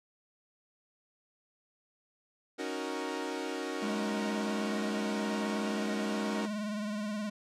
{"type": "chord", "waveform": "sawtooth", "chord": "D# minor seventh", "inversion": "third", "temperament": "equal", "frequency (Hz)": [277.2, 311.1, 370, 466.2], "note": ["C#4", "D#4", "F#4", "A#4"], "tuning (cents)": [0, 0, 0, 0], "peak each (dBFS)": -36, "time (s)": [2.58, 6.47], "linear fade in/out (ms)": 20}
{"type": "tone with vibrato", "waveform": "square", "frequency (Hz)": 210.2, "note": "G#3", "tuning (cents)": 21, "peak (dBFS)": -34, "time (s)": [3.82, 7.3], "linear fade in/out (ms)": 10, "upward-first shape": "sine", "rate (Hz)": 19, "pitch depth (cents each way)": 52}
{"effects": ["low-pass 8000 Hz 12 dB/octave"]}